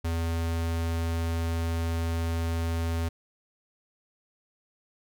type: tone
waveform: square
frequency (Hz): 83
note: E2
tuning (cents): +12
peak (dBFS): -27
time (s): 0.04-3.09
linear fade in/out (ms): 10
effects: none